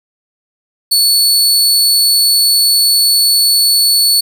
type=tone; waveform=sawtooth; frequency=4435 Hz; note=C#8; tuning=in tune; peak=-5 dBFS; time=0.91-4.21 s; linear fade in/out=10 ms; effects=none